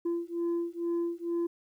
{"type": "beating tone pair", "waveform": "sine", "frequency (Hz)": [340, 342.2], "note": ["F4", "F4"], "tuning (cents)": [-46, -35], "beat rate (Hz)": 2.2, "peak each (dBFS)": -30, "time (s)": [0.05, 1.47], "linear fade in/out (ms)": 10, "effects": ["tanh soft clip ceiling -26 dBFS", "11-bit"]}